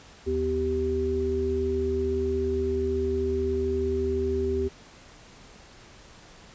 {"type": "tone cluster", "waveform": "sine", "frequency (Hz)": [77, 250.5, 389], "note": ["D#2", "B3", "G4"], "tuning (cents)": [-17, 25, -13], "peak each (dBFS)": [-30, -33, -25], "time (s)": [0.26, 4.69], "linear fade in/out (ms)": 20, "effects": ["pink hiss -50 dBFS RMS until 6.54 s", "resampled to 16000 Hz"]}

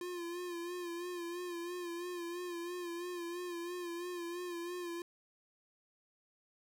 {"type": "tone with vibrato", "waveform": "square", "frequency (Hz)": 349.2, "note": "F4", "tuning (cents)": 0, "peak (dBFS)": -40, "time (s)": [0.01, 5.02], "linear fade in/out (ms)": 2, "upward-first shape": "sine", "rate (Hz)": 3, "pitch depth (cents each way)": 49, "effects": []}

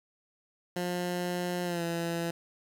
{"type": "tone with pitch glide", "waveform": "15% pulse", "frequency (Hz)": [177.6, 168.8], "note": ["F3", "E3"], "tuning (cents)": [29, 41], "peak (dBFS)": -24, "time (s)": [0.76, 2.31], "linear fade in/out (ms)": 5, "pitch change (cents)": -88, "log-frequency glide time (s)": [1.64, 1.83], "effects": ["10-bit"]}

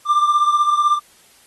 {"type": "beating tone pair", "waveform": "triangle", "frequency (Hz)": [1186, 1202], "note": ["D6", "D6"], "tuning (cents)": [17, 40], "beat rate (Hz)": 16, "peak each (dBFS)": [-12, -18], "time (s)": [0.05, 1], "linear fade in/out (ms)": 50, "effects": ["white hiss -51 dBFS RMS until 1.46 s", "AAC 32 kbps"]}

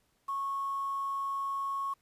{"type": "tone with quantisation", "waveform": "sine", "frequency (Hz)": 1100, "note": "C#6", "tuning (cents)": -14, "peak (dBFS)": -31, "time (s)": [0.28, 1.94], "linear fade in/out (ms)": 10, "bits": 9, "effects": ["pink hiss -73 dBFS RMS until 2.01 s", "resampled to 32000 Hz"]}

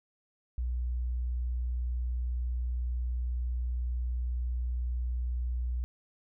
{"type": "tone", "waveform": "sine", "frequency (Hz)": 61, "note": "B1", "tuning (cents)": -21, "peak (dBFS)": -29, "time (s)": [0.58, 5.84], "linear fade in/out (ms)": 0, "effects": []}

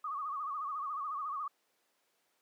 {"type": "tone with vibrato", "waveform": "sine", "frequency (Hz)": 1174.7, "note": "D6", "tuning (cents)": 0, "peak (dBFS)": -35, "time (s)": [0.04, 1.48], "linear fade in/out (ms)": 5, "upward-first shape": "sine", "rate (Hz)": 14, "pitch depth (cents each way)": 120, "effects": ["pink hiss -75 dBFS RMS until 2.41 s", "high-pass 400 Hz 12 dB/octave"]}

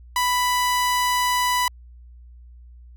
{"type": "tone", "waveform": "sawtooth", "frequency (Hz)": 990, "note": "B5", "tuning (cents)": 4, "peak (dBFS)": -15, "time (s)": [0.16, 1.68], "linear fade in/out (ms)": 2, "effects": ["added 60 Hz sine -42 dBFS peak until 2.96 s"]}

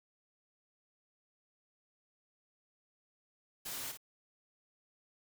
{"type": "noise with echo", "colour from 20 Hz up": "white", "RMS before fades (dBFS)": -42, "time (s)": [3.65, 3.92], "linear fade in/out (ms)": 10, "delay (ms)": 54, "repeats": 1, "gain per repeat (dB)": -7, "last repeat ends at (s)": 3.974, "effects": []}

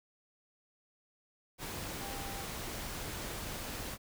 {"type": "tone in noise", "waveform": "sine", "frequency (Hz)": 793, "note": "G5", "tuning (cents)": 20, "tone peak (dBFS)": -46, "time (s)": [1.99, 2.46], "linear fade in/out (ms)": 50, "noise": "pink", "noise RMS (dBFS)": -41, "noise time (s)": [1.58, 3.98], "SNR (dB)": -8, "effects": []}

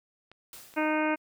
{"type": "clicks", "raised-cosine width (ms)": 0.3, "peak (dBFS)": -34, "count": 2, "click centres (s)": [0.316, 0.739]}
{"type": "noise with exponential decay", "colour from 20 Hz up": "white", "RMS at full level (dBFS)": -44, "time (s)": [0.53, 1.18], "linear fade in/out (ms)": 1, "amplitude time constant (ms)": 140}
{"type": "harmonic tone", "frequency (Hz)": 308.3, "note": "D#4", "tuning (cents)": -16, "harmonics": [1, 2, 3, 4, 5, 6, 7, 8, 9], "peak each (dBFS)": [-28, -31, -32, -38, -34, -44, -37, -37, -45], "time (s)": [0.76, 1.16], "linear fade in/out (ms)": 20}
{"effects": []}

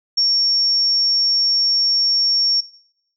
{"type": "tone", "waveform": "sine", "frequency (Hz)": 5500, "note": "F8", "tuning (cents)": -27, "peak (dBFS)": -13, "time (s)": [0.17, 2.61], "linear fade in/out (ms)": 10, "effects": ["noise-tail reverb RT60 0.8 s tail -25 dB re dry"]}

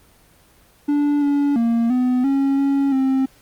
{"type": "tone with pitch steps", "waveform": "triangle", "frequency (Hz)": [290.6, 285.5, 232, 251.2, 274.3, 277, 265.3], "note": ["D4", "D4", "A#3", "B3", "C#4", "C#4", "C4"], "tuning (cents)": [-18, -49, -8, 30, -18, -1, 24], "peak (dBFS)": -13, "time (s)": [0.88, 3.26], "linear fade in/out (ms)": 10, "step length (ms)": 340, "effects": ["pink hiss -53 dBFS RMS until 3.41 s", "Opus 24 kbps"]}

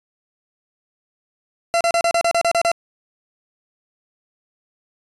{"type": "tone bursts", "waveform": "40% pulse", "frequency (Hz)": 680, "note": "F5", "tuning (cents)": -46, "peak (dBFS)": -14, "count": 10, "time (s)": [1.74, 2.716], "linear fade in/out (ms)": 0, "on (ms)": 67, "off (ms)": 34, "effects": ["resampled to 24000 Hz"]}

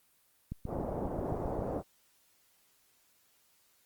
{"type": "click train", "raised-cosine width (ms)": 5, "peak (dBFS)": -25, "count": 9, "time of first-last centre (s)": [0.52, 1.591], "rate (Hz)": 7.47}
{"type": "low-pass noise", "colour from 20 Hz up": "white", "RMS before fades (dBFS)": -36, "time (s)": [0.66, 1.83], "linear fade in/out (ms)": 50, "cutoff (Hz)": 730, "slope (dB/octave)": 24}
{"effects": ["white hiss -69 dBFS RMS until 3.85 s", "Opus 24 kbps"]}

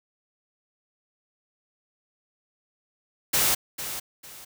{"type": "noise with echo", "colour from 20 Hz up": "white", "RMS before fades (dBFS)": -22, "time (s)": [3.33, 3.55], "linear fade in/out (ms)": 10, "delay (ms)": 450, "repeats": 2, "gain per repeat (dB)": -11, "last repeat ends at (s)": 4.45, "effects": []}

